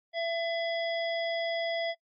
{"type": "harmonic tone with a mistuned harmonic", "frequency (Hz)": 670, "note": "E5", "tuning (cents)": 28, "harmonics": [1, 3, 5, 7], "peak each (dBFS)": [-30, -36, -39, -45], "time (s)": [0.13, 1.95], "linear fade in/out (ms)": 50, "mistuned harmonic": 7, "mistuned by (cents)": 91, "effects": ["noise-tail reverb RT60 0.1 s tail -22 dB re dry", "AAC 64 kbps"]}